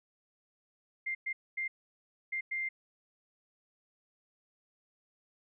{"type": "tone bursts at uneven times", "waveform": "sine", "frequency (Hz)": 2099, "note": "C7", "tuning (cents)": 5, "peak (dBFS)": -32, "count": 5, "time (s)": [[1.06, 1.15], [1.26, 1.33], [1.57, 1.68], [2.32, 2.41], [2.51, 2.69]], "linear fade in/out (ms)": 10, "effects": []}